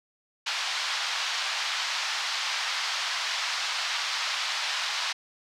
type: band-pass noise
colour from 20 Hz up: white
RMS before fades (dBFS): -30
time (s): 0.46-5.13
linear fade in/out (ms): 10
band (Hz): 820 to 5000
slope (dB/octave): 24
effects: none